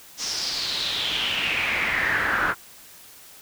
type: noise with band-pass filter sweep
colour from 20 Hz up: brown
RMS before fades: -25 dBFS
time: 0.17-2.55 s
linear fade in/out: 50 ms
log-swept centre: 5800 to 1400 Hz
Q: 5.2
effects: white hiss -47 dBFS RMS until 3.41 s